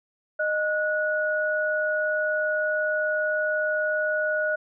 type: tone pair together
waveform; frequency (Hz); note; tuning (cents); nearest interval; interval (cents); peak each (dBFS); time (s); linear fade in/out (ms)
sine; 616 / 1462.7; D#5 / F#6; -17 / -20; octave + minor third; 1497; -25; 0.39-4.56; 10
effects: none